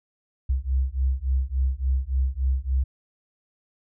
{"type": "beating tone pair", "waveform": "sine", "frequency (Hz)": [64, 67.5], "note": ["C2", "C#2"], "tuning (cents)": [-38, -45], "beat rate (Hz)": 3.5, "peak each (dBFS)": -24, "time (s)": [0.49, 2.84], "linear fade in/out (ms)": 10, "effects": []}